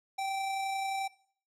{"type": "tone with amplitude modulation", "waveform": "square", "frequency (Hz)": 778, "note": "G5", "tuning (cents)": -13, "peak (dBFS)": -31, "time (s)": [0.18, 1.08], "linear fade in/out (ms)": 10, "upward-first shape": "sine", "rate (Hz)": 31.4, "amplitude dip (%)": 25, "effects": ["noise-tail reverb RT60 0.5 s tail -19 dB re dry", "low-pass 10000 Hz 12 dB/octave"]}